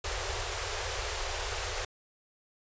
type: band-stop noise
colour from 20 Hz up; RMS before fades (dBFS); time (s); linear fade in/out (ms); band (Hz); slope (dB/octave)
pink; -34; 0.04-1.85; 5; 100 to 370; 96
effects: resampled to 16000 Hz